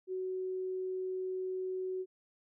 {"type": "tone", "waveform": "sine", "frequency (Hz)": 372.8, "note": "F#4", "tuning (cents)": 13, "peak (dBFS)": -34, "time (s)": [0.07, 2.06], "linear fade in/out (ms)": 50, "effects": []}